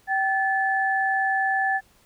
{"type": "tone pair together", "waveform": "sine", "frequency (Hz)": [773, 1735.3], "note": ["G5", "A6"], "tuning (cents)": [-24, -24], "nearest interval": "octave + major second", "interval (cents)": 1400, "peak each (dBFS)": -23, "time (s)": [0.07, 1.81], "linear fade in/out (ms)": 50, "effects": ["pink hiss -59 dBFS RMS until 2.05 s"]}